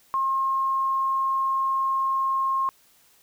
sine tone, 1071 Hz, C6, 40 cents sharp, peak -21 dBFS, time 0.14-2.69 s, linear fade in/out 0 ms, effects white hiss -59 dBFS RMS until 3.22 s

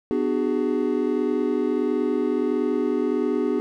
triangle chord, G# half-diminished seventh, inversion first, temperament just, 249.2 / 299 / 373.8 / 415.3 Hz, B3 / D4 / F#4 / G#4, +16 / +31 / +18 / 0 cents, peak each -24 dBFS, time 0.11-3.6 s, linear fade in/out 0 ms, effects none

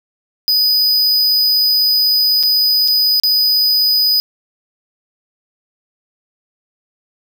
square tone with dropouts, 4978 Hz, D#8, in tune, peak -11 dBFS, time 0.48-4.2 s, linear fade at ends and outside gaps 0 ms, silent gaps 2.429-2.434 / 2.877-2.882 / 3.199-3.235 s, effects none

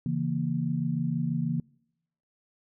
sine chord, A# diminished, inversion first, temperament equal, 138.59 / 164.81 / 233.1 Hz, C#3 / E3 / A#3, 0 / 0 / 0 cents, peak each -31 / -29 / -31 dBFS, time 0.06-1.6 s, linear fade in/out 2 ms, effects noise-tail reverb RT60 0.8 s tail -26 dB re dry

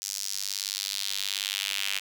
square tone with high-pass filter sweep, 49.35 Hz, G1, 12 cents sharp, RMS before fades -32 dBFS, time 0.01-2 s, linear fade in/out 20 ms, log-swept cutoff 5900 to 2700 Hz, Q 2.2, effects 8-bit

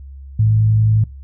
sine tone with frequency modulation, 108.8 Hz, A2, 19 cents flat, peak -10 dBFS, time 0.39-1.04 s, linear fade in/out 5 ms, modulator 51.5 Hz, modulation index 0.23, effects noise-tail reverb RT60 0.3 s tail -24 dB re dry + added 68 Hz sine -32 dBFS peak until 1.23 s

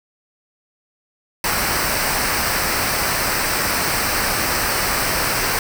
pink noise with comb filter, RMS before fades -20 dBFS, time 1.44-5.59 s, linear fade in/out 2 ms, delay 0.29 ms, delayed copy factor -0.6, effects none

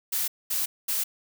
blue noise bursts, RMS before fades -27 dBFS, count 3, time 0.12-1.04 s, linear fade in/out 10 ms, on 160 ms, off 220 ms, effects none

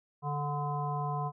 harmonic tone with a mistuned harmonic, 146.1 Hz, D3, 9 cents flat, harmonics 1 / 3 / 5 / 7 / 9, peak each -33 / -43 / -37 / -36 / -50 dBFS, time 0.22-1.32 s, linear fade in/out 50 ms, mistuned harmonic 9, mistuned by -49 cents, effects none

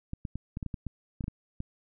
clicks, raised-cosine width 5 ms, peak -22 dBFS, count 12, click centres 0.134 / 0.252 / 0.356 / 0.571 / 0.628 / 0.663 / 0.742 / 0.867 / 1.208 / 1.241 / 1.281 / 1.604 s, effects none

